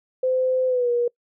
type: tone with pitch glide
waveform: sine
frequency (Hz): 514 to 479.6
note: C5 to A#4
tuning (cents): -31 to +49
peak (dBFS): -18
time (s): 0.23-1.08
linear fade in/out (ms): 5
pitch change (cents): -120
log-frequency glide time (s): 0.67-0.9
effects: noise-tail reverb RT60 0.1 s tail -25 dB re dry